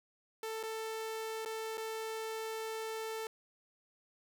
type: tone with dropouts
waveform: sawtooth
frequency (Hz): 443.1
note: A4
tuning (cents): +12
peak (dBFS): -34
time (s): 0.43-3.27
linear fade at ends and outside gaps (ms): 2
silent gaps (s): 0.63-0.635 / 1.45-1.458 / 1.773-1.778
effects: none